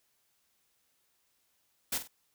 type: noise with echo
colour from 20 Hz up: white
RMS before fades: -32 dBFS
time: 1.92-1.98 s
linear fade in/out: 5 ms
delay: 48 ms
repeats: 2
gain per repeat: -10 dB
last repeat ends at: 2.076 s
effects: white hiss -74 dBFS RMS until 2.34 s